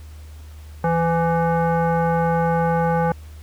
sine tone with frequency modulation, 164.81 Hz, E3, in tune, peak -16 dBFS, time 0.84-3.12 s, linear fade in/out 2 ms, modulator 669 Hz, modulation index 1.3, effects added 76 Hz sine -36 dBFS peak until 3.42 s + pink hiss -51 dBFS RMS until 3.42 s

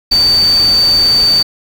sine tone in noise, 4583 Hz, D8, 43 cents flat, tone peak -7 dBFS, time 0.11-1.43 s, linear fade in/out 10 ms, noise pink, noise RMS -23 dBFS, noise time 0.11-1.43 s, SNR +13 dB, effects none

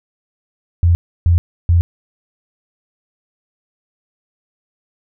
sine tone bursts, 85.8 Hz, F2, 30 cents flat, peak -8 dBFS, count 3, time 0.83-1.81 s, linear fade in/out 0 ms, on 120 ms, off 310 ms, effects none

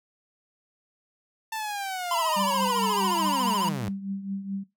sawtooth linear sweep, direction down, 894 to 94.6 Hz, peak -26 dBFS, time 1.52-3.89 s, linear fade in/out 5 ms
square tone with vibrato, 980 Hz, B5, 14 cents flat, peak -25 dBFS, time 2.11-3.69 s, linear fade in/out 2 ms, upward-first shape triangle, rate 14 Hz, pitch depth 130 cents each way
sine tone with tremolo, 196 Hz, G3, in tune, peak -27 dBFS, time 2.36-4.64 s, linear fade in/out 10 ms, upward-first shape triangle, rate 4.7 Hz, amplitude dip 75%
effects noise-tail reverb RT60 0.2 s tail -18 dB re dry

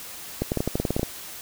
clicks, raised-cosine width 2 ms, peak -10 dBFS, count 12, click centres 0.42 / 0.519 / 0.573 / 0.605 / 0.676 / 0.755 / 0.8 / 0.852 / 0.906 / 0.965 / 0.995 / 1.031 s, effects white hiss -39 dBFS RMS until 1.41 s

